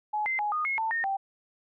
sine tone with pitch steps, 846 / 2075 / 835 / 1231 / 2166 / 891 / 1837 / 781 Hz, G#5 / C7 / G#5 / D#6 / C#7 / A5 / A#6 / G5, +32 / -15 / +9 / -19 / -41 / +22 / -26 / -7 cents, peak -26 dBFS, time 0.13-1.17 s, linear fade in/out 10 ms, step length 130 ms, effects none

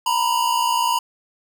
square tone pair together, 933.9 / 994 Hz, A#5 / B5, +3 / +11 cents, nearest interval minor second, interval 108 cents, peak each -21 dBFS, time 0.06-0.99 s, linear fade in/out 5 ms, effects none

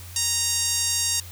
5% pulse tone with band-pass filter, 932.3 Hz, A#5, in tune, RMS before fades -24 dBFS, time 0.16-1.2 s, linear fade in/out 2 ms, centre 6700 Hz, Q 1.1, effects added 89 Hz sine -39 dBFS peak until 1.31 s + white hiss -44 dBFS RMS until 1.31 s

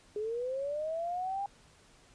sine linear sweep, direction up, 412.2 to 809 Hz, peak -32 dBFS, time 0.16-1.46 s, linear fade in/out 2 ms, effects pink hiss -61 dBFS RMS until 2.14 s + resampled to 22050 Hz

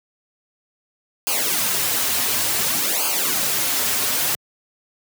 white noise with flanger, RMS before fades -21 dBFS, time 1.27-4.35 s, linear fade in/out 0 ms, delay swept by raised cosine 0.53 to 6.13 ms, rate 0.56 Hz, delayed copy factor -0.8, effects high-pass 100 Hz 12 dB/octave

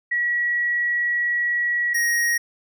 sine / square tone pair in turn, 1924 / 1882.2 Hz, B6 / A#6, -46 / +16 cents, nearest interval unison, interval 38 cents, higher first, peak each -19 dBFS, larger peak neither, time 0.11-1.94 / 1.94-2.38 s, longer first, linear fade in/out 10 ms, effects none

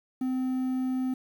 triangle tone with quantisation, 257.5 Hz, C4, 28 cents flat, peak -24 dBFS, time 0.21-1.14 s, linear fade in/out 5 ms, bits 9, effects none

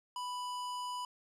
square tone, 990 Hz, B5, 4 cents sharp, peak -38 dBFS, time 0.16-1.05 s, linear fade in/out 2 ms, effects low-pass 10000 Hz 12 dB/octave

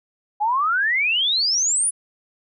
sine exponential sweep, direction up, 810 to 10150 Hz, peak -17 dBFS, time 0.4-1.91 s, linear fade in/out 20 ms, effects none

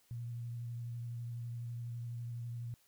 sine tone with vibrato, 118.6 Hz, A#2, 30 cents sharp, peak -39 dBFS, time 0.11-2.74 s, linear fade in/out 0 ms, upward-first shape triangle, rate 12 Hz, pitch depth 22 cents each way, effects white hiss -70 dBFS RMS until 2.87 s

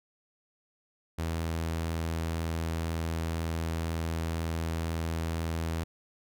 sawtooth tone, 82 Hz, E2, 9 cents flat, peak -26 dBFS, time 1.18-5.84 s, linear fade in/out 10 ms, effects none

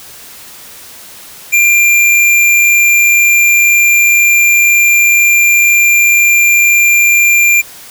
square tone, 2383 Hz, D7, 25 cents sharp, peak -6 dBFS, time 1.52-7.62 s, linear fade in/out 20 ms, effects white hiss -33 dBFS RMS until 7.9 s

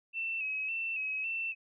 sine tone with vibrato, 2616 Hz, E7, 14 cents flat, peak -32 dBFS, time 0.13-1.55 s, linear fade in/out 50 ms, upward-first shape square, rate 1.8 Hz, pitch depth 42 cents each way, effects none

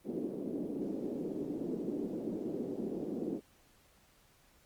pink band-pass noise, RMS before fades -38 dBFS, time 0.04-3.41 s, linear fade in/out 50 ms, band 230 to 410 Hz, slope 24 dB/octave, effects pink hiss -66 dBFS RMS until 4.65 s + Opus 32 kbps

